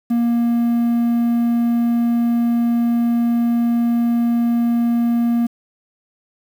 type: tone with quantisation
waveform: triangle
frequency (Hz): 235.7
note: A#3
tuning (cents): +19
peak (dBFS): -12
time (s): 0.1-5.47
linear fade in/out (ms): 10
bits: 7
effects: none